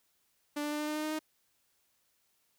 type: tone with pitch steps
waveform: sawtooth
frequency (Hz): 293.7 / 296.1 / 298.5 / 300.9 / 303.4 / 305.8 / 308.3 / 310.8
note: D4 / D4 / D4 / D4 / D#4 / D#4 / D#4 / D#4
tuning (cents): 0 / +14 / +28 / +42 / -44 / -30 / -16 / -2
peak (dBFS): -29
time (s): 0.56-1.192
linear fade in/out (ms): 10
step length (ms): 79
effects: white hiss -74 dBFS RMS until 2.58 s